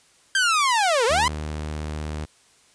sawtooth linear two-way sweep, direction down then up, 1600 to 431.6 to 1054 Hz, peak -14 dBFS, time 0.35-1.28 s, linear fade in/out 2 ms, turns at 1.05 s
sawtooth tone, 76.3 Hz, D#2, 33 cents flat, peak -24 dBFS, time 1.09-2.26 s, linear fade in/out 20 ms
effects white hiss -57 dBFS RMS until 2.74 s + resampled to 22050 Hz

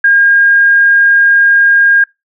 sine tone, 1618 Hz, G#6, 46 cents flat, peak -4 dBFS, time 0.04-2.04 s, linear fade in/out 5 ms, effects noise-tail reverb RT60 0.2 s tail -25 dB re dry

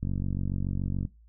click train, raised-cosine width 5 ms, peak -18 dBFS, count 49, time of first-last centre 0.03-1.051 s, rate 47 Hz, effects noise-tail reverb RT60 0.2 s tail -18 dB re dry + added 56 Hz sine -53 dBFS peak until 1.28 s

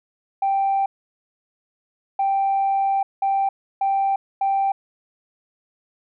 sine tone bursts at uneven times, 784 Hz, G5, in tune, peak -16 dBFS, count 5, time 0.42-0.86 / 2.19-3.03 / 3.22-3.49 / 3.81-4.16 / 4.41-4.72 s, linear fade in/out 5 ms, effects tanh soft clip ceiling -14 dBFS

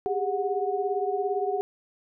sine tone cluster, 393.3 / 410.8 / 734 Hz, G4 / G#4 / F#5, +6 / -19 / -14 cents, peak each -29 dBFS, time 0.06-1.61 s, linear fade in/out 0 ms, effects none

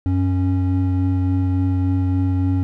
triangle tone pair together, 92.9 / 275.2 Hz, F#2 / C#4, +7 / -12 cents, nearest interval octave + perfect fifth, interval 1881 cents, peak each -15 / -19 dBFS, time 0.06-2.63 s, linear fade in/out 0 ms, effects none

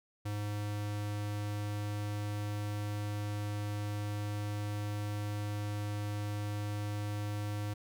square tone, 103.83 Hz, G#2, in tune, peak -35 dBFS, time 0.25-7.74 s, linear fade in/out 10 ms, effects none

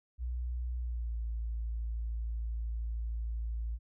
sine tone with pitch glide, 60.9 to 56.49 Hz, B1 to A1, -24 to +46 cents, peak -32 dBFS, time 0.18-3.79 s, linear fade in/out 50 ms, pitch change -130 cents, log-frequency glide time 0.78-1.19 s, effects tanh soft clip ceiling -28 dBFS

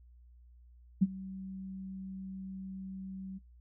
sine tone with ADSR envelope, 190.6 Hz, G3, 48 cents flat, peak -19 dBFS, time 1.01-3.39 s, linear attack 16 ms, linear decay 35 ms, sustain -21 dB, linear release 20 ms, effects noise-tail reverb RT60 0.2 s tail -26 dB re dry + added 60 Hz sine -55 dBFS peak until 3.6 s

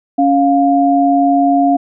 sine tone pair together, 278.9 / 702.8 Hz, C#4 / F5, +11 / +11 cents, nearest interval octave + major third, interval 1600 cents, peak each -11 dBFS, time 0.18-1.77 s, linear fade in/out 10 ms, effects none

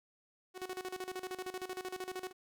sawtooth tone with tremolo, 370 Hz, F#4, in tune, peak -34 dBFS, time 0.54-2.33 s, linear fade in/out 50 ms, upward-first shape square, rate 13 Hz, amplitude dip 80%, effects none

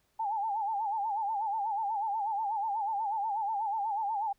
sine tone with vibrato, 846 Hz, G#5, 32 cents sharp, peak -29 dBFS, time 0.19-4.33 s, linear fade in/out 10 ms, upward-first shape sine, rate 8.2 Hz, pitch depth 120 cents each way, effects pink hiss -73 dBFS RMS until 4.38 s

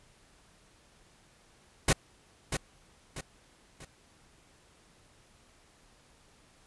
pink noise with echo, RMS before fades -23 dBFS, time 1.88-1.93 s, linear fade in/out 5 ms, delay 640 ms, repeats 3, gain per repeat -8 dB, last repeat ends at 3.85 s, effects pink hiss -62 dBFS RMS until 6.66 s + resampled to 24000 Hz

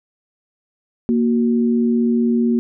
sine tone pair together, 234.4 / 370 Hz, A#3 / F#4, +10 / 0 cents, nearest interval minor sixth, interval 790 cents, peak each -14 / -22 dBFS, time 1.09-2.59 s, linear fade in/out 0 ms, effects none

